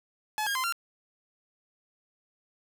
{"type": "tone with pitch steps", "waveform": "sawtooth", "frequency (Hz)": [855, 1623, 1036, 1378], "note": ["A5", "G#6", "C6", "F6"], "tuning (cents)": [-50, -40, -17, -24], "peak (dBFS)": -24, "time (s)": [0.38, 0.724], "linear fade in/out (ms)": 0, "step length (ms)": 86, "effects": ["9-bit"]}